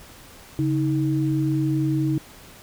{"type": "tone pair together", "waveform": "sine", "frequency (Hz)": [139.77, 315.6], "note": ["C#3", "D#4"], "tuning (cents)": [15, 25], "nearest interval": "octave + major second", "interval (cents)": 1410, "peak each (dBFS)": -22, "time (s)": [0.59, 2.18], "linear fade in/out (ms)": 0, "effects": ["pink hiss -46 dBFS RMS until 2.62 s"]}